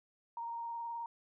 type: tone with vibrato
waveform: sine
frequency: 932.3 Hz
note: A#5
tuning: in tune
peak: -38 dBFS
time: 0.37-1.06 s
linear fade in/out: 2 ms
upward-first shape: sine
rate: 19 Hz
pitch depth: 18 cents each way
effects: none